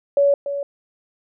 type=tone with echo; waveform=sine; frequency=565 Hz; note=C#5; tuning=33 cents sharp; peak=-12 dBFS; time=0.17-0.34 s; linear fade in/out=2 ms; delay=290 ms; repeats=1; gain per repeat=-10 dB; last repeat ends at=0.63 s; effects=none